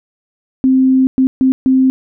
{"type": "tone bursts at uneven times", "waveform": "sine", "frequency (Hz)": 261.6, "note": "C4", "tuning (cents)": 0, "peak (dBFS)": -7, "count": 4, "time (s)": [[0.64, 1.07], [1.18, 1.27], [1.41, 1.52], [1.66, 1.9]], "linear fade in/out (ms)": 0, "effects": []}